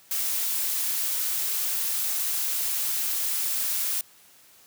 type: noise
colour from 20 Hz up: blue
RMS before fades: -27 dBFS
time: 0.11-4.01 s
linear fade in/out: 2 ms
effects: white hiss -55 dBFS RMS until 4.66 s + high-pass 80 Hz 12 dB/octave